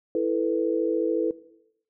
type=chord; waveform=sine; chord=E suspended fourth; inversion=none; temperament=equal; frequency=329.6 / 440 / 493.9 Hz; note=E4 / A4 / B4; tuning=0 / 0 / 0 cents; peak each=-26 dBFS; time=0.15-1.31 s; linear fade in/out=2 ms; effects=noise-tail reverb RT60 0.8 s tail -18 dB re dry